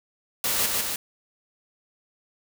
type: noise with echo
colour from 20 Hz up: white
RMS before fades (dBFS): -25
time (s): 0.44-0.66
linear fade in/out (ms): 2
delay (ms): 150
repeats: 2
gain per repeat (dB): -2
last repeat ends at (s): 0.96
effects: none